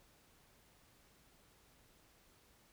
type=silence; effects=pink hiss -68 dBFS RMS until 2.72 s

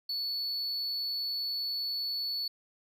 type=tone; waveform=triangle; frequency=4435 Hz; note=C#8; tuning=in tune; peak=-30 dBFS; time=0.09-2.48 s; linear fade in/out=5 ms; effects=12-bit

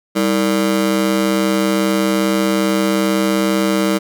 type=ring-modulated tone; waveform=30% pulse; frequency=259.5 Hz; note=C4; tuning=14 cents flat; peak=-8 dBFS; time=0.15-3.99 s; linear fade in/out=20 ms; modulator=61.2 Hz; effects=none

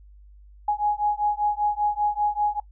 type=beating tone pair; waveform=sine; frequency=830.6 / 835.7 Hz; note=G#5 / G#5; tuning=0 / +11 cents; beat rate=5.1 Hz; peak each=-24 dBFS; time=0.68-2.6 s; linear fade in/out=5 ms; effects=noise-tail reverb RT60 0.1 s tail -21 dB re dry + added 50 Hz sine -46 dBFS peak until 2.71 s

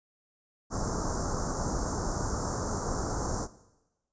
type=band-stop noise; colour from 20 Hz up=pink; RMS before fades=-31 dBFS; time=0.7-3.48 s; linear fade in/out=50 ms; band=1400 to 5600 Hz; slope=48 dB/octave; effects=noise-tail reverb RT60 1.0 s tail -17 dB re dry + resampled to 16000 Hz

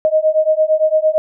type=beating tone pair; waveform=sine; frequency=620 / 628.8 Hz; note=D#5 / D#5; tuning=-6 / +18 cents; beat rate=8.8 Hz; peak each=-14 dBFS; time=0.05-1.18 s; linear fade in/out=0 ms; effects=none

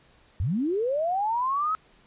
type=linear sweep; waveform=sine; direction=up; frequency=71 to 1300 Hz; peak=-23 dBFS; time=0.4-1.75 s; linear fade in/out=0 ms; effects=pink hiss -59 dBFS RMS until 2.06 s + resampled to 8000 Hz

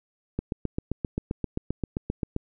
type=click train; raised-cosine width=3 ms; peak=-14 dBFS; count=16; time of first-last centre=0.39-2.364 s; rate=7.6 Hz; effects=none

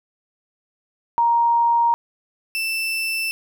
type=tone pair in turn; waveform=sine / 35% pulse; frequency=937 / 2659 Hz; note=A#5 / E7; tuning=+9 / +14 cents; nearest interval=octave + tritone; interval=1805 cents; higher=second; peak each=-14 / -20 dBFS; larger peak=first; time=1.18-1.94 / 2.55-3.31 s; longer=neither; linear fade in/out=0 ms; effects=none

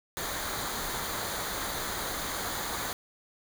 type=noise with comb filter; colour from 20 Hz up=pink; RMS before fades=-34 dBFS; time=0.17-2.93 s; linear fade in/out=0 ms; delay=0.37 ms; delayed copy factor=-0.6; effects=none

